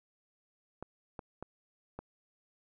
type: clicks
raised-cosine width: 1 ms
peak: -27 dBFS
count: 4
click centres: 0.826 / 1.192 / 1.426 / 1.99 s
effects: none